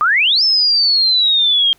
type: exponential two-way sweep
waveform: sine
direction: up then down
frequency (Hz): 1174.7 to 5330 to 3192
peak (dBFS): -10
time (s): 0.01-1.73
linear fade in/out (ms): 0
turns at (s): 0.43
effects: pink hiss -53 dBFS RMS until 1.78 s